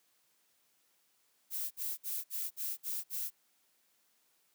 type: noise bursts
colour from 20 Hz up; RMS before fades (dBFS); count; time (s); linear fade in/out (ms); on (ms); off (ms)
violet; -37; 7; 1.5-3.306; 50; 210; 56
effects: white hiss -73 dBFS RMS until 4.54 s + high-pass 150 Hz 12 dB/octave